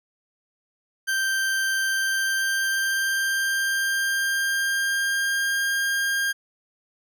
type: tone with pitch glide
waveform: 40% pulse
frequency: 1568 to 1606.5 Hz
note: G6 to G6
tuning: 0 to +42 cents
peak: -21 dBFS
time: 1.07-6.33 s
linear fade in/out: 20 ms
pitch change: +42 cents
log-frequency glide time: 1.83-5.63 s
effects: none